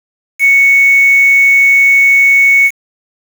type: tone with quantisation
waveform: sine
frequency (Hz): 2217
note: C#7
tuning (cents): 0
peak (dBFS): -4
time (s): 0.39-2.71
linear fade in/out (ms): 50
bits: 4
effects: none